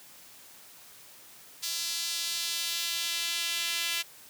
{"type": "tone with high-pass filter sweep", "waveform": "sawtooth", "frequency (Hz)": 337.6, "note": "E4", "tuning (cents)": 41, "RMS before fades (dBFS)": -32, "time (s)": [1.62, 4.03], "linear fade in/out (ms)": 20, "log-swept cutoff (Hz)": [4500, 2800], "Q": 1.6, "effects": ["white hiss -52 dBFS RMS until 4.29 s", "high-pass 80 Hz 12 dB/octave"]}